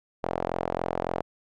sawtooth tone with band-pass filter, 43.56 Hz, F1, 4 cents flat, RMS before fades -30 dBFS, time 0.23-1.22 s, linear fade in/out 10 ms, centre 660 Hz, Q 1.9, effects none

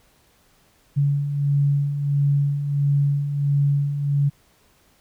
sine beating tone pair, 141 / 142.5 Hz, C#3 / C#3, +30 / +48 cents, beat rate 1.5 Hz, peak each -26 / -18 dBFS, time 0.96-4.3 s, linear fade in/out 20 ms, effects pink hiss -59 dBFS RMS until 5 s

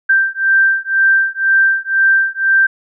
sine beating tone pair, 1569 / 1571 Hz, G6 / G6, +1 / +3 cents, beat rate 2 Hz, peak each -13 dBFS, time 0.09-2.67 s, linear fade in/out 10 ms, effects none

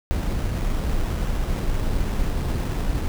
brown noise with sample-and-hold, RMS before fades -23 dBFS, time 0.11-3.08 s, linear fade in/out 0 ms, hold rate 4410 Hz, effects none

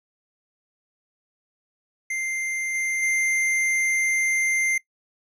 square tone with level steps, 2093 Hz, C7, in tune, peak -26 / -24 / -21 dBFS, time 2.1-4.78 s, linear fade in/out 5 ms, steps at 2.74 / 3.02 s, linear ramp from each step 10 ms, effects noise-tail reverb RT60 0.1 s tail -19 dB re dry + low-pass 11000 Hz 12 dB/octave

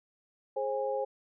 sine tone cluster, 418.5 / 534 / 821 Hz, G#4 / C5 / G#5, +13 / +35 / -20 cents, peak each -36 / -31 / -36 dBFS, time 0.56-1.05 s, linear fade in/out 10 ms, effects none

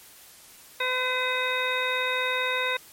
harmonic tone with a mistuned harmonic, 508 Hz, B4, 49 cents sharp, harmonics 1 / 2 / 3 / 4 / 5 / 7, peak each -31 / -31 / -31 / -31 / -31 / -31 dBFS, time 0.8-2.77 s, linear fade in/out 5 ms, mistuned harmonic 7, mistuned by +80 cents, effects white hiss -50 dBFS RMS until 2.92 s + MP3 64 kbps

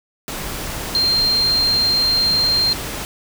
sine tone in noise, 4182 Hz, C8, 2 cents flat, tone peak -14 dBFS, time 0.95-2.73 s, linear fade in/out 0 ms, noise pink, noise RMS -27 dBFS, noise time 0.28-3.05 s, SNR +10 dB, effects none

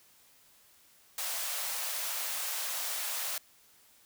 white high-pass noise, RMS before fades -35 dBFS, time 1.18-3.38 s, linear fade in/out 2 ms, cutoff 520 Hz, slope 48 dB/octave, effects white hiss -62 dBFS RMS until 4.05 s

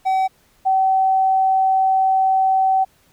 triangle / sine tone pair in turn, 761 / 764 Hz, F#5 / G5, +48 / -45 cents, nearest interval unison, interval 7 cents, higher second, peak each -13 dBFS, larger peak neither, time 0.05-0.28 / 0.65-2.85 s, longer second, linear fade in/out 20 ms, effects pink hiss -57 dBFS RMS until 3.12 s

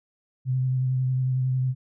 sine tone with vibrato, 129.1 Hz, C3, 23 cents flat, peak -21 dBFS, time 0.45-1.75 s, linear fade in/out 50 ms, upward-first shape sine, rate 11 Hz, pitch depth 20 cents each way, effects none

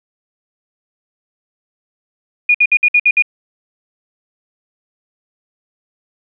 sine tone bursts, 2444 Hz, D#7, 32 cents flat, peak -7 dBFS, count 7, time 2.49-3.223 s, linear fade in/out 5 ms, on 55 ms, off 58 ms, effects none

